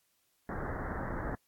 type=low-pass noise; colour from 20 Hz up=pink; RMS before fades=-37 dBFS; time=0.49-1.35 s; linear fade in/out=2 ms; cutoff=1900 Hz; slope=96 dB/octave; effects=white hiss -74 dBFS RMS until 1.47 s + AAC 64 kbps